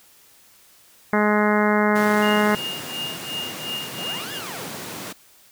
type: harmonic tone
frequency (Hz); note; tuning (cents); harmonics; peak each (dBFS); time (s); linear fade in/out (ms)
210; G#3; +19; 1 / 2 / 3 / 4 / 5 / 6 / 7 / 8 / 9 / 10; -20 / -23 / -25 / -26 / -27 / -28 / -28 / -29 / -30 / -30; 1.13-2.55; 2
type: high-pass noise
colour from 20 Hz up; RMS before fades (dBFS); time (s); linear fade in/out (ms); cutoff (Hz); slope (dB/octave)
pink; -34; 1.95-5.13; 10; 130; 24
type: tone with tremolo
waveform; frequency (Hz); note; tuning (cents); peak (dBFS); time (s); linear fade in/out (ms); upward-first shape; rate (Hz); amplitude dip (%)
sine; 2834; F7; +25; -25; 2.22-4.39; 5; triangle; 2.8; 95
type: linear two-way sweep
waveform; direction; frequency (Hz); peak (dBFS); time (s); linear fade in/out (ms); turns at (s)
20% pulse; up then down; 117.6 to 1760 to 117.6; -30; 3.97-4.69; 10; 4.33
effects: white hiss -53 dBFS RMS until 5.51 s